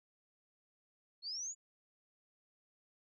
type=linear sweep; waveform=sine; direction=up; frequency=4226 to 7040 Hz; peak=-39 dBFS; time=1.22-1.55 s; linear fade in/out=50 ms; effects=none

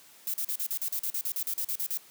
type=noise bursts; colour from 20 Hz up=violet; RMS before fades=-31 dBFS; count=16; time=0.27-1.974 s; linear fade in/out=2 ms; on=69 ms; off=40 ms; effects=white hiss -55 dBFS RMS until 2.1 s + high-pass 150 Hz 12 dB/octave

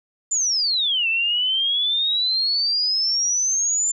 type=exponential two-way sweep; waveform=sine; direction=down then up; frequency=7240 to 2637 to 7240 Hz; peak=-18 dBFS; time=0.31-3.92 s; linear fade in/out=10 ms; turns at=1.08 s; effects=none

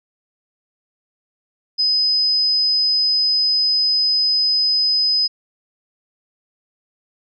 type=tone; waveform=sine; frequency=5030 Hz; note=D#8; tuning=18 cents sharp; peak=-14 dBFS; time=1.78-5.28 s; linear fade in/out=20 ms; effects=none

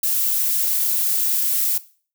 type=noise; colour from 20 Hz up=violet; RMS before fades=-20 dBFS; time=0.03-1.78 s; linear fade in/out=5 ms; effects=noise-tail reverb RT60 0.4 s tail -17 dB re dry

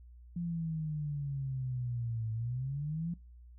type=exponential two-way sweep; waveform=sine; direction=down then up; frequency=174.61 to 110 to 174.61 Hz; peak=-33 dBFS; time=0.36-3.14 s; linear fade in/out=5 ms; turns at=2.32 s; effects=noise-tail reverb RT60 0.3 s tail -23 dB re dry + added 60 Hz sine -51 dBFS peak until 3.58 s

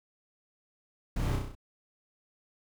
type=noise with echo; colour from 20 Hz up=brown; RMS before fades=-31 dBFS; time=1.16-1.36 s; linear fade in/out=5 ms; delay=32 ms; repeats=6; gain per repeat=-3 dB; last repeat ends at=1.552 s; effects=none

